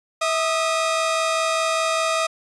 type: tone pair together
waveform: sawtooth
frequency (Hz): 649 / 1233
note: E5 / D#6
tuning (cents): -27 / -16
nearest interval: major seventh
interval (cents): 1111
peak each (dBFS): -18 / -19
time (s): 0.21-2.27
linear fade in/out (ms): 10
effects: resampled to 22050 Hz